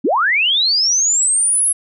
sine linear sweep, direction up, 196 to 11000 Hz, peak -12 dBFS, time 0.04-1.73 s, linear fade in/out 10 ms, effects none

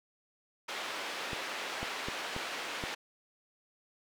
white band-pass noise, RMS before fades -39 dBFS, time 0.68-2.95 s, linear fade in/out 10 ms, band 360 to 2900 Hz, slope 12 dB/octave
clicks, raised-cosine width 2 ms, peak -24 dBFS, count 5, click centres 1.332 / 1.83 / 2.085 / 2.364 / 2.838 s
effects none

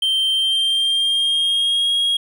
triangle tone with pitch glide, 3136 to 3281 Hz, G7 to G#7, 0 to -22 cents, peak -14 dBFS, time 0.02-2.17 s, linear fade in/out 5 ms, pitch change +78 cents, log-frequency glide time 0.32-1.92 s, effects none

